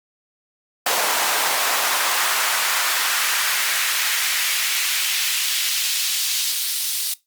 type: noise with high-pass filter sweep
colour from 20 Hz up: pink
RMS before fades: -21 dBFS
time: 0.86-7.14 s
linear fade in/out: 5 ms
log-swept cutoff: 700 to 4600 Hz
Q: 1.2
effects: noise-tail reverb RT60 0.2 s tail -20 dB re dry + Opus 48 kbps